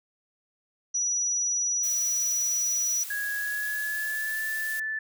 sine tone, 5860 Hz, F#8, 18 cents flat, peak -24 dBFS, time 0.94-3.04 s, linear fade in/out 10 ms
blue noise, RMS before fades -38 dBFS, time 1.83-4.8 s, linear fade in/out 5 ms
sine tone with pitch glide, 1661.2 to 1751.9 Hz, G#6 to A6, 0 to -8 cents, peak -28 dBFS, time 3.1-4.99 s, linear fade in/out 5 ms, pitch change +92 cents, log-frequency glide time 3.33-4.43 s
effects none

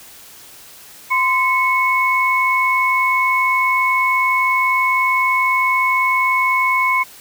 sine tone pair together, 1032 / 2202 Hz, C6 / C#7, -24 / -12 cents, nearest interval octave + minor second, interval 1312 cents, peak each -16 dBFS, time 1.1-7.04 s, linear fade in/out 20 ms, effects white hiss -41 dBFS RMS until 7.2 s

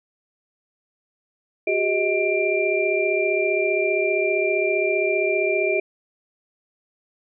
sine tone cluster, 370.1 / 405.3 / 631 / 2372 Hz, F#4 / G#4 / D#5 / D7, 0 / -42 / +24 / +17 cents, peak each -24 dBFS, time 1.67-5.8 s, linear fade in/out 5 ms, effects none

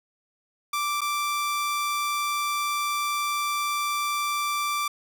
sawtooth tone with dropouts, 1173 Hz, D6, 2 cents flat, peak -21 dBFS, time 0.73-4.88 s, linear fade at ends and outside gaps 5 ms, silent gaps 1.008-1.015 s, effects none

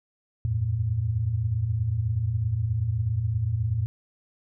sine tone cluster, 85.5 / 96.5 / 113.3 Hz, F2 / G2 / A#2, -36 / -27 / -49 cents, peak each -30 / -33 / -24 dBFS, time 0.45-3.86 s, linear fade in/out 0 ms, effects none

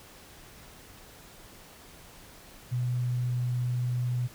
sine tone, 123.47 Hz, B2, in tune, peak -26 dBFS, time 2.71-4.28 s, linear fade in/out 20 ms, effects pink hiss -51 dBFS RMS until 4.34 s

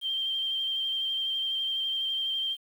sine tone with vibrato, 3158 Hz, G7, 12 cents sharp, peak -27 dBFS, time 0.01-2.57 s, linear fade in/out 50 ms, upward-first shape square, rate 12 Hz, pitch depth 14 cents each way, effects 9-bit

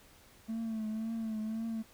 triangle tone with vibrato, 221.6 Hz, A3, 13 cents sharp, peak -31 dBFS, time 0.48-1.83 s, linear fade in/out 20 ms, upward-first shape triangle, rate 1.9 Hz, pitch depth 54 cents each way, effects tanh soft clip ceiling -28 dBFS + pink hiss -60 dBFS RMS until 1.93 s

